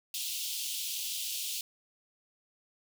pink high-pass noise, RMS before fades -36 dBFS, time 0.14-1.61 s, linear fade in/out 2 ms, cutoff 2800 Hz, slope 48 dB/octave, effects none

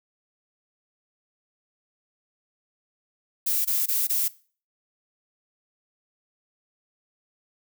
violet noise bursts, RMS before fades -24 dBFS, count 4, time 3.46-4.283 s, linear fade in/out 10 ms, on 190 ms, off 21 ms, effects noise-tail reverb RT60 0.4 s tail -20 dB re dry

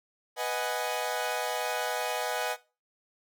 sawtooth chord, G# minor seventh, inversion first, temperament equal, 493.9 / 622.3 / 740 / 830.6 Hz, B4 / D#5 / F#5 / G#5, 0 / 0 / 0 / 0 cents, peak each -31 dBFS, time 0.36-2.57 s, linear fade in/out 50 ms, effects noise-tail reverb RT60 0.3 s tail -18 dB re dry

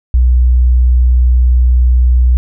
sine tone, 61.74 Hz, B1, in tune, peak -5 dBFS, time 0.14-2.37 s, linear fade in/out 0 ms, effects none

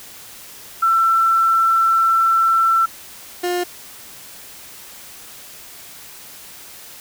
sine / 30% pulse tone pair in turn, 1341 / 355.2 Hz, E6 / F4, +29 / +29 cents, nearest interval octave + major seventh, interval 2300 cents, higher first, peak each -12 / -16 dBFS, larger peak first, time 0.82-2.86 / 3.43-3.64 s, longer first, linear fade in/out 10 ms, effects white hiss -39 dBFS RMS until 7 s

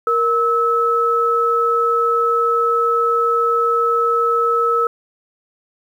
sine tone pair together, 467.4 / 1300 Hz, A#4 / E6, +5 / -24 cents, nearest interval octave + tritone, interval 1771 cents, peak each -18 / -15 dBFS, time 0.07-4.87 s, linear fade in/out 2 ms, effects 8-bit

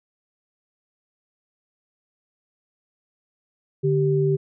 sine tone pair together, 146.83 / 389.4 Hz, D3 / G4, 0 / -12 cents, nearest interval octave + perfect fourth, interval 1688 cents, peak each -20 dBFS, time 3.83-4.37 s, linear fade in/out 20 ms, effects none

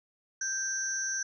sine tone cluster, 1571 / 5650 / 6110 Hz, G6 / F8 / G8, +3 / +19 / -45 cents, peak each -34 / -37 / -33 dBFS, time 0.41-1.23 s, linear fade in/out 5 ms, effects none

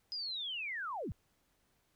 sine linear sweep, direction down, 5050 to 51.91 Hz, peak -37 dBFS, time 0.12-1.12 s, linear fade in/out 0 ms, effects pink hiss -75 dBFS RMS until 1.95 s

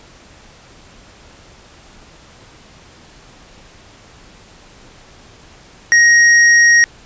square tone, 1879 Hz, A#6, 13 cents sharp, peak -7 dBFS, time 5.92-6.84 s, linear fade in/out 0 ms, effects pink hiss -43 dBFS RMS until 7.05 s + resampled to 16000 Hz

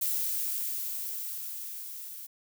violet noise with level ramp, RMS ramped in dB -29 to -43 dBFS, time 0.01-2.27 s, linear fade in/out 10 ms, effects none

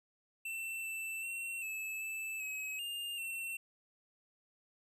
square tone with pitch steps, 2681 / 2660 / 2719 / 2606 / 2631 / 2554 / 2811 / 2706 Hz, E7 / E7 / F7 / E7 / E7 / D#7 / F7 / E7, +29 / +15 / -47 / -20 / -4 / +45 / +11 / +45 cents, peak -39 dBFS, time 0.45-3.57 s, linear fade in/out 5 ms, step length 390 ms, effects none

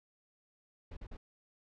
brown noise bursts, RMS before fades -45 dBFS, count 3, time 0.91-1.17 s, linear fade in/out 5 ms, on 58 ms, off 43 ms, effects low-pass 4000 Hz 12 dB/octave

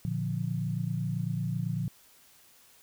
sine chord, Bb major, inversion none, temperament equal, 116.54 / 146.83 / 174.61 Hz, Bb2 / D3 / F3, 0 / 0 / 0 cents, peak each -33 dBFS, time 0.05-1.88 s, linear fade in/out 0 ms, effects white hiss -59 dBFS RMS until 2.82 s

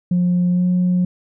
sine tone with pitch glide, 177.8 to 180.18 Hz, F3 to F#3, +31 to -46 cents, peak -12 dBFS, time 0.11-1.05 s, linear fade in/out 5 ms, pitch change +23 cents, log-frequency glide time 0.5-0.65 s, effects tanh soft clip ceiling -11 dBFS

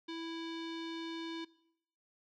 square tone with low-pass filter, 329.6 Hz, E4, in tune, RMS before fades -42 dBFS, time 0.08-1.45 s, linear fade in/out 10 ms, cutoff 3800 Hz, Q 3.6, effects noise-tail reverb RT60 0.8 s tail -21 dB re dry

